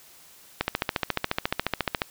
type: click train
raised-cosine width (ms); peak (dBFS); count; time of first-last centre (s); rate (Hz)
0.3; -7; 21; 0.61-2.018; 14.2
effects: white hiss -52 dBFS RMS until 2.1 s